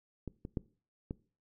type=clicks; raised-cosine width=3 ms; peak=-26 / -28 / -20 / -24 dBFS; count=4; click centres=0.277 / 0.451 / 0.572 / 1.109 s; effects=noise-tail reverb RT60 0.4 s tail -21 dB re dry